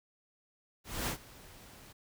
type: noise with ADSR envelope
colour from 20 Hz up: pink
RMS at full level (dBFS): -33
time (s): 0.84-1.93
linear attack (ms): 240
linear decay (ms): 92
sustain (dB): -21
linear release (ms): 12
effects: none